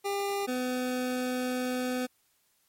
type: tone pair in turn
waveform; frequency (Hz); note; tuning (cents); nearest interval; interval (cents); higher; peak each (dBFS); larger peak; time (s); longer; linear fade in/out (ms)
25% pulse; 400.1 / 252; G4 / B3; +35 / +35; minor sixth; 800; first; -25; neither; 0.04-0.47 / 0.47-2.07; second; 20
effects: white hiss -70 dBFS RMS until 2.68 s + MP3 64 kbps